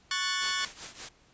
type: chord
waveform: 15% pulse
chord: F# minor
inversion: second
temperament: equal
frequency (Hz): 1108.7 / 1480 / 1760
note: C#6 / F#6 / A6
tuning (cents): 0 / 0 / 0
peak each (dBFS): -26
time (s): 0.11-0.65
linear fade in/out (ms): 2
type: noise with tremolo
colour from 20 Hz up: white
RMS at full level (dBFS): -38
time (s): 0.41-1.09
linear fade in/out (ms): 5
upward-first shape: triangle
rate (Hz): 5.2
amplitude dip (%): 85
effects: pink hiss -62 dBFS RMS until 1.33 s + resampled to 16000 Hz